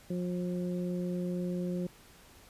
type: harmonic tone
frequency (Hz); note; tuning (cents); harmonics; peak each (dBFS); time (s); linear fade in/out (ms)
178.4; F3; +37; 1 / 2 / 3; -32 / -38 / -42; 0.1-1.87; 5
effects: pink hiss -57 dBFS RMS until 2.49 s + resampled to 32000 Hz